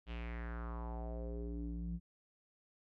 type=tone with low-pass filter sweep; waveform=square; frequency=58.27 Hz; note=A#1; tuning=in tune; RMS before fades=-42 dBFS; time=0.06-2 s; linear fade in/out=50 ms; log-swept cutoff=3100 to 170 Hz; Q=3.7; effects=none